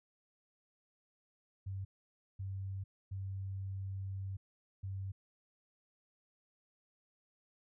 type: tone bursts at uneven times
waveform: sine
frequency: 96.6 Hz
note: G2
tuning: 25 cents flat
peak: -38 dBFS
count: 4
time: 1.66-1.85 / 2.39-2.84 / 3.11-4.37 / 4.83-5.12 s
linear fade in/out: 10 ms
effects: none